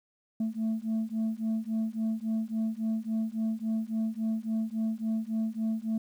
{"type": "beating tone pair", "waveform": "sine", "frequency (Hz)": [220, 223.6], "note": ["A3", "A3"], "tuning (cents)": [0, 28], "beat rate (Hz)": 3.6, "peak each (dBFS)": -29, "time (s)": [0.4, 5.98], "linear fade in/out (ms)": 5, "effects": ["tanh soft clip ceiling -25 dBFS", "10-bit"]}